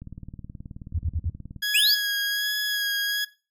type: click train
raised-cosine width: 5 ms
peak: -26 dBFS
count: 30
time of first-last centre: 0.02-1.563 s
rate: 18.8 Hz
type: tone bursts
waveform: sine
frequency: 81.9 Hz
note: E2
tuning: 11 cents flat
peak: -22 dBFS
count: 4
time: 0.94-1.301 s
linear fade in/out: 10 ms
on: 52 ms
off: 51 ms
type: tone with vibrato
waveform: 20% pulse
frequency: 1661.2 Hz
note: G#6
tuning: in tune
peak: -19 dBFS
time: 1.62-3.25 s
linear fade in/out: 10 ms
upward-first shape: sine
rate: 1.3 Hz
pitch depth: 23 cents each way
type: linear sweep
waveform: square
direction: up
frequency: 2349 to 5160 Hz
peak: -18 dBFS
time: 1.74-1.95 s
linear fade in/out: 10 ms
effects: noise-tail reverb RT60 0.3 s tail -17 dB re dry